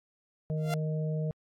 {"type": "harmonic tone", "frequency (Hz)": 155.56, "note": "D#3", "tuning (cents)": 0, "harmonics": [1, 3, 4], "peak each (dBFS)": [-29, -39, -41], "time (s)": [0.5, 1.31], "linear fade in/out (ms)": 0}
{"type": "tone with exponential growth", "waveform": "sawtooth", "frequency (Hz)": 692, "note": "F5", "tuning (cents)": -16, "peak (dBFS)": -25, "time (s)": [0.57, 0.74], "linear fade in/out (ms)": 1, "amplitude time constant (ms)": 36}
{"effects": ["AAC 64 kbps"]}